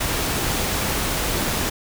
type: noise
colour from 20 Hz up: pink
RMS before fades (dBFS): -23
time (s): 0-1.7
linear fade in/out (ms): 10
effects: none